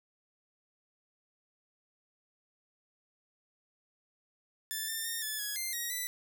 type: tone with pitch steps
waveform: 5% pulse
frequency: 1755 / 1793 / 1831 / 1730 / 1672 / 2093 / 1891 / 1982 Hz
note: A6 / A6 / A#6 / A6 / G#6 / C7 / A#6 / B6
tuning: -5 / +32 / -32 / -30 / +11 / 0 / +24 / +6 cents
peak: -24 dBFS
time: 4.71-6.07 s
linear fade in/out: 0 ms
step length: 170 ms
effects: none